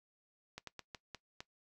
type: slowing click train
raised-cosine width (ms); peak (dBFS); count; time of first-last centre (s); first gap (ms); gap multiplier
0.2; -27; 6; 0.58-1.405; 93; 1.29
effects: noise-tail reverb RT60 0.1 s tail -19 dB re dry

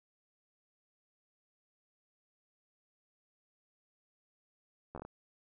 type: slowing click train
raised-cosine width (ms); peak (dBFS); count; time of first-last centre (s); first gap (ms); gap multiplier
1; -30; 6; 4.95-5.05; 12; 1.26
effects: none

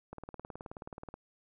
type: click train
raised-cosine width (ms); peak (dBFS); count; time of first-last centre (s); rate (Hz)
1; -29; 20; 0.13-1.141; 18.8
effects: none

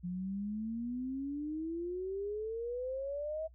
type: exponential sweep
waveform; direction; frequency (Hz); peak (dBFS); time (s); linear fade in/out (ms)
sine; up; 174.61 to 646; -35; 0.03-3.48; 20
effects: noise-tail reverb RT60 0.1 s tail -24 dB re dry + added 60 Hz sine -55 dBFS peak until 3.54 s

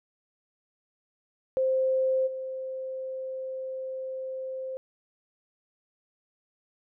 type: tone with level steps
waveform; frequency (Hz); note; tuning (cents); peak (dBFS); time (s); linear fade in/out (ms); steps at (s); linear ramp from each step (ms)
sine; 523.3; C5; 0; -22 / -32; 1.57-4.77; 0; 2.26; 20
effects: none

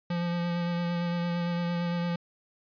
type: tone with vibrato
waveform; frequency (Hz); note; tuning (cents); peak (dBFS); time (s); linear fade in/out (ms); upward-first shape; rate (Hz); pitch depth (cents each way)
square; 173; F3; -16; -28; 0.1-2.16; 5; sine; 8.8; 17
effects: resampled to 11025 Hz

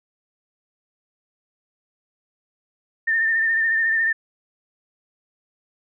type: tone with vibrato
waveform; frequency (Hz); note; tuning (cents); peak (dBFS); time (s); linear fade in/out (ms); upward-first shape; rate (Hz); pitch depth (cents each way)
sine; 1806; A6; +45; -17; 3.07-4.13; 10; triangle; 14; 44
effects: none

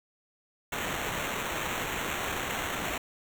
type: noise with sample-and-hold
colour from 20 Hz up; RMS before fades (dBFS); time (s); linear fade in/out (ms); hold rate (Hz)
white; -33; 0.72-2.98; 5; 4900
effects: none

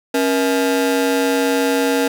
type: ring-modulated tone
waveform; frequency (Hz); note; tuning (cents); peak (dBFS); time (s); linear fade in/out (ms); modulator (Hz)
35% pulse; 374.9; F#4; +23; -10; 0.14-2.08; 5; 101
effects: none

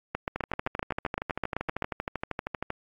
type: two click trains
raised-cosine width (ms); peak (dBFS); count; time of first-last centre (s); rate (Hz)
0.5; -13 / -15; 14 / 31; 0.15-1.823 / 0.36-2.704; 7.77 / 12.8
effects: AAC 48 kbps

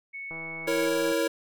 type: tone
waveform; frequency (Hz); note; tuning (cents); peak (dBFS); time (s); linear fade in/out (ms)
sine; 2212; C#7; -4; -35; 0.13-0.87; 20
type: click train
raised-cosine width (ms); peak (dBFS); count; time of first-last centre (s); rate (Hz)
1; -30; 133; 0.31-1.12; 163
type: chord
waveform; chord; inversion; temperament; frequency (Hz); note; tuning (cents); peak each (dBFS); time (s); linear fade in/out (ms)
square; A# diminished; second; equal; 329.6 / 466.2 / 554.4; E4 / A#4 / C#5; 0 / 0 / 0; -29; 0.67-1.28; 10
effects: none

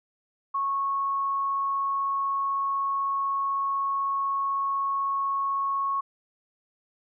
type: tone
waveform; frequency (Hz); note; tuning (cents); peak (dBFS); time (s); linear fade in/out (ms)
sine; 1101; C#6; -12; -24; 0.54-6.01; 10
effects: none

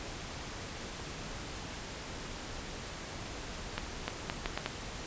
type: accelerating click train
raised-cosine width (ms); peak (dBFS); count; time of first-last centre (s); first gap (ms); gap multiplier
0.3; -16; 6; 3.78-4.661; 300; 0.73
effects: pink hiss -42 dBFS RMS until 5.06 s + resampled to 16000 Hz

